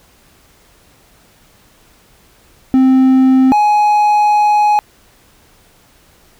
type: tone pair in turn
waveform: triangle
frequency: 261.6 / 837.3 Hz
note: C4 / G#5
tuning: 0 / +14 cents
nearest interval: octave + minor sixth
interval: 2014 cents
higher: second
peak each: -4 / -6 dBFS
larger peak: first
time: 2.74-3.52 / 3.52-4.79 s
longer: second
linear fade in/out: 0 ms
effects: pink hiss -49 dBFS RMS until 6.39 s